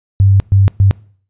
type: tone bursts at uneven times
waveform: sine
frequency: 98 Hz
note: G2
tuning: in tune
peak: -5 dBFS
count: 3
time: 0.2-0.4 / 0.52-0.68 / 0.8-0.91 s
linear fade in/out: 0 ms
effects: noise-tail reverb RT60 0.5 s tail -23 dB re dry + resampled to 8000 Hz